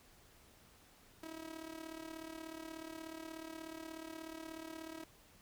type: tone with amplitude modulation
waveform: sawtooth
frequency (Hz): 321.8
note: E4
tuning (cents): -42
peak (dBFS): -39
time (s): 1.23-5.04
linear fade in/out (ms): 5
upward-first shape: sine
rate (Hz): 36.6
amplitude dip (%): 75
effects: pink hiss -64 dBFS RMS until 5.41 s